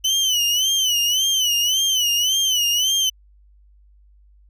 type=tone with vibrato; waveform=30% pulse; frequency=3003 Hz; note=F#7; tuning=25 cents sharp; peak=-14 dBFS; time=0.04-3.1 s; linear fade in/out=10 ms; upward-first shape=sine; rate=1.8 Hz; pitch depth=110 cents each way; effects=added 50 Hz sine -49 dBFS peak until 4.49 s + resampled to 32000 Hz